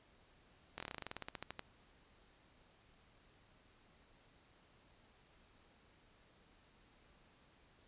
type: slowing click train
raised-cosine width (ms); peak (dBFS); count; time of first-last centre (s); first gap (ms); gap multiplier
0.3; -27; 18; 0.78-1.593; 22; 1.09
effects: pink hiss -68 dBFS RMS until 7.87 s + resampled to 8000 Hz